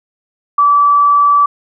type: tone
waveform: sine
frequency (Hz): 1155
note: D6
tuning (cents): -29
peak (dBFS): -6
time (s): 0.58-1.46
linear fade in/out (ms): 5
effects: none